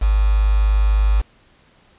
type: tone with quantisation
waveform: sine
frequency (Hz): 51.8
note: G#1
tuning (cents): -4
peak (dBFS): -12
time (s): 0.01-1.22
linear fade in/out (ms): 20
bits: 5
effects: pink hiss -54 dBFS RMS until 1.98 s + resampled to 8000 Hz